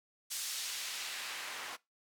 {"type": "noise with band-pass filter sweep", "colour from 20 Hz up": "white", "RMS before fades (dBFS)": -41, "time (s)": [0.3, 1.77], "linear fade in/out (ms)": 20, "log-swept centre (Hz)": [6200, 1200], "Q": 0.76, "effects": ["noise-tail reverb RT60 0.2 s tail -21 dB re dry"]}